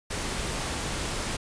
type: noise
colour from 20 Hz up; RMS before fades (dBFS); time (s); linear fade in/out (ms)
pink; -31; 0.1-1.37; 10
effects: resampled to 22050 Hz